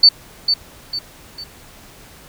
sine tone with echo, 4500 Hz, C#8, 25 cents sharp, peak -4 dBFS, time 0.03-0.09 s, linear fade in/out 5 ms, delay 450 ms, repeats 3, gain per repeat -8 dB, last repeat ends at 1.44 s, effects pink hiss -43 dBFS RMS until 2.28 s

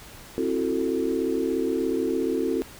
sine chord, F# half-diminished seventh, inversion second, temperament just, 266.4 / 333 / 370 / 444 Hz, C4 / E4 / F#4 / A4, +31 / +18 / 0 / +16 cents, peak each -28 dBFS, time 0.38-2.62 s, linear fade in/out 0 ms, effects pink hiss -45 dBFS RMS until 2.79 s

